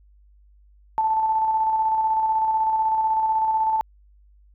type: tone with tremolo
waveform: sine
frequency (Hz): 880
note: A5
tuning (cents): 0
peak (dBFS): -17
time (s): 0.98-3.81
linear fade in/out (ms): 0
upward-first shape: square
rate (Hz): 16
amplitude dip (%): 30
effects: added 50 Hz sine -51 dBFS peak until 4.54 s